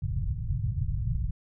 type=low-pass noise; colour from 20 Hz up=white; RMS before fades=-29 dBFS; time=0.02-1.31 s; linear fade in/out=10 ms; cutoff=140 Hz; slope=48 dB/octave; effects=none